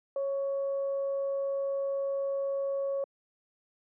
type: tone with frequency modulation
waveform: sine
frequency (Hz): 551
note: C#5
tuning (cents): -11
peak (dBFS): -28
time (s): 0.16-3.04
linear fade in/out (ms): 2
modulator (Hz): 565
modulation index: 0.21
effects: high-pass 300 Hz 12 dB/octave